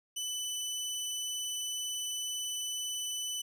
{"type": "tone", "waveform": "20% pulse", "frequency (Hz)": 2994, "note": "F#7", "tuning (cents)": 20, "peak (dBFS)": -29, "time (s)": [0.16, 3.42], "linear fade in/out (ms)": 10, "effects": []}